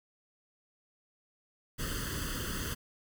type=noise with comb filter; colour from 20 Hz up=pink; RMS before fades=-36 dBFS; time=1.78-2.75 s; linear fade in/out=20 ms; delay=0.64 ms; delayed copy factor=+0.95; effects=none